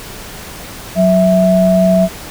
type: tone pair together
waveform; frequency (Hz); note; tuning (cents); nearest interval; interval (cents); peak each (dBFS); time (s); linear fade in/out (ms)
sine; 184.4 / 656.4; F#3 / E5; -6 / -8; octave + minor seventh; 2198; -10; 0.95-2.09; 50
effects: pink hiss -30 dBFS RMS until 2.3 s